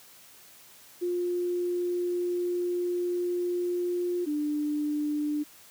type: tone pair in turn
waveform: sine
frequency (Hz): 353.6 / 297.3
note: F4 / D4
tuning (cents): +22 / +21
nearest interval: minor third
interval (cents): 301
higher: first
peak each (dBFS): -26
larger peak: neither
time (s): 1.01-4.26 / 4.26-5.44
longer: first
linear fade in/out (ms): 20
effects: white hiss -53 dBFS RMS until 5.7 s + high-pass 80 Hz 12 dB/octave